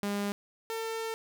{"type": "tone pair in turn", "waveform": "sawtooth", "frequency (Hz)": [202.8, 449.7], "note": ["G#3", "A4"], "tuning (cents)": [-41, 38], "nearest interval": "octave + major second", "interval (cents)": 1379, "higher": "second", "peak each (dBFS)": [-26, -29], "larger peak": "first", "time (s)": [[0.03, 0.32], [0.7, 1.14]], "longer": "second", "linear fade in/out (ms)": 0, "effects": []}